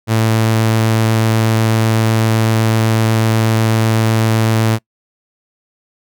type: tone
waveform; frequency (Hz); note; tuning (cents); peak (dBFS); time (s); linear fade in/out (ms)
sawtooth; 111.5; A2; +23; -7; 0.07-4.79; 50
effects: noise-tail reverb RT60 0.1 s tail -24 dB re dry